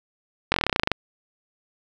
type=slowing click train; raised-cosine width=0.3 ms; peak=-3 dBFS; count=14; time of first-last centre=0.52-0.917 s; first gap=21 ms; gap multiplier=1.06; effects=none